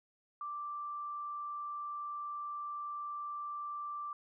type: tone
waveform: sine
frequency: 1174.7 Hz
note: D6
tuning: in tune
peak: -38 dBFS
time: 0.41-4.13 s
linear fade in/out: 2 ms
effects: none